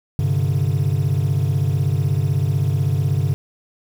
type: chord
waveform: triangle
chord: G suspended fourth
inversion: none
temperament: equal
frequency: 98 / 130.81 / 146.83 Hz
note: G2 / C3 / D3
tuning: 0 / 0 / 0 cents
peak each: -18 dBFS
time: 0.19-3.34 s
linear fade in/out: 0 ms
effects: tanh soft clip ceiling -8 dBFS + 7-bit